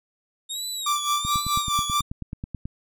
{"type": "tone with vibrato", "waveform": "25% pulse", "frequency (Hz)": 3672, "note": "A#7", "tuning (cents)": -27, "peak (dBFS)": -24, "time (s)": [0.49, 2.02], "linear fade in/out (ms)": 20, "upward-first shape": "sine", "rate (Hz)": 1.3, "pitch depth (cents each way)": 140}
{"type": "tone with tremolo", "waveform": "45% pulse", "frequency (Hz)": 1174.7, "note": "D6", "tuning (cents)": 0, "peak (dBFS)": -20, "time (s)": [0.86, 2.01], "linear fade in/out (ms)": 5, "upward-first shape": "sine", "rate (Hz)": 4.7, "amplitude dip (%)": 80}
{"type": "click train", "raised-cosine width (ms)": 5, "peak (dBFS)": -19, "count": 14, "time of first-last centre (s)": [1.25, 2.655], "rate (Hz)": 9.25}
{"effects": []}